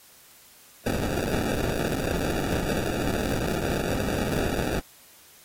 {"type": "noise with sample-and-hold", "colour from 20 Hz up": "white", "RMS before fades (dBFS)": -27, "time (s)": [0.86, 4.8], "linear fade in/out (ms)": 5, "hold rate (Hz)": 1050, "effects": ["white hiss -53 dBFS RMS until 5.44 s", "AAC 48 kbps"]}